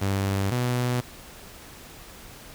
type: tone pair in turn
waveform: sawtooth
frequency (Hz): 98 / 123.47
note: G2 / B2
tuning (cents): 0 / 0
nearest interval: major third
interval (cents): 400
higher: second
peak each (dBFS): -19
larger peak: neither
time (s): 0.01-0.51 / 0.51-1.01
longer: neither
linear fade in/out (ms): 10
effects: pink hiss -45 dBFS RMS until 2.54 s